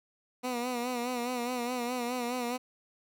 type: tone with vibrato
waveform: 15% pulse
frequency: 245.2 Hz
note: B3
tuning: 12 cents flat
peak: -25 dBFS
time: 0.43-2.58 s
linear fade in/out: 20 ms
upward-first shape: sine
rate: 4.8 Hz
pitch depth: 60 cents each way
effects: none